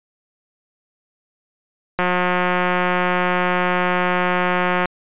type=click train; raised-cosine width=0.5 ms; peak=-4 dBFS; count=517; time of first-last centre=1.99-4.857 s; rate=180 Hz; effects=resampled to 8000 Hz